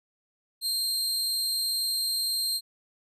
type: tone with amplitude modulation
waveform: sawtooth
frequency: 4186 Hz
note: C8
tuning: in tune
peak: -21 dBFS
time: 0.61-2.61 s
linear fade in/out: 50 ms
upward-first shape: sine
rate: 241 Hz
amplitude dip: 45%
effects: resampled to 32000 Hz